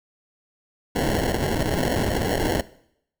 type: noise with sample-and-hold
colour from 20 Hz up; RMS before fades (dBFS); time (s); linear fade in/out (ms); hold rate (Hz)
violet; -23; 0.95-2.61; 5; 1225
effects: noise-tail reverb RT60 0.7 s tail -19 dB re dry